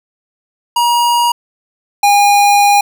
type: tone pair in turn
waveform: square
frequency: 953 / 814.1 Hz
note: A#5 / G#5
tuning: +38 / -35 cents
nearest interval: minor third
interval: 273 cents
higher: first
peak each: -10 / -7 dBFS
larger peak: second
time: 0.76-1.32 / 2.03-2.81 s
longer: second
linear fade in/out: 5 ms
effects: none